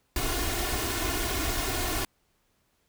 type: noise with comb filter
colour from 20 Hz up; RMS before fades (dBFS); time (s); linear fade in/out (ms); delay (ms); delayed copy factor
pink; -29; 0.16-2.05; 2; 2.8; +0.75
effects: pink hiss -71 dBFS RMS until 2.88 s